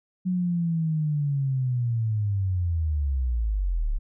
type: linear sweep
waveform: sine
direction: down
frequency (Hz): 185 to 32.7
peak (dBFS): -22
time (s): 0.25-3.99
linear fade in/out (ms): 20
effects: none